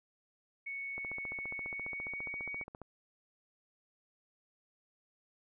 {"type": "tone with pitch glide", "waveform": "sine", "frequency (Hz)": [2217, 2247], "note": ["C#7", "C#7"], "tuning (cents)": [0, 23], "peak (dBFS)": -38, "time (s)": [0.66, 2.64], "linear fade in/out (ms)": 10, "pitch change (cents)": 23, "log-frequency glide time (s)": [1.54, 2.4]}
{"type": "click train", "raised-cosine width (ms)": 1, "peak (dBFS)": -32, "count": 28, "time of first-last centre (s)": [0.98, 2.817], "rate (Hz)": 14.7}
{"effects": []}